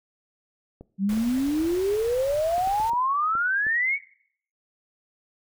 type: clicks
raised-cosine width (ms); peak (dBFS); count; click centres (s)
2; -28; 9; 0.81 / 1.13 / 1.176 / 2.581 / 2.674 / 2.8 / 2.934 / 3.353 / 3.667
type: exponential sweep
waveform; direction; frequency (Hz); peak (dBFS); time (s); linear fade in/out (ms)
sine; up; 188.9 to 2281; -21; 0.98-3.99; 50
type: band-stop noise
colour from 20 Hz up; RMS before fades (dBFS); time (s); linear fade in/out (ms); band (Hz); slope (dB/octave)
pink; -40; 1.09-2.9; 2; 130 to 420; 96
effects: noise-tail reverb RT60 0.6 s tail -19 dB re dry